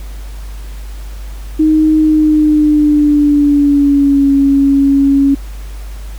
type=tone with pitch glide; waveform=sine; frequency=311.1 to 277.2 Hz; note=D#4 to C#4; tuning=0 to 0 cents; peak=-6 dBFS; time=1.59-5.35 s; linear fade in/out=10 ms; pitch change=-200 cents; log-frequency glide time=2-4.32 s; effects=added 50 Hz sine -23 dBFS peak until 6.18 s + pink hiss -39 dBFS RMS until 6.18 s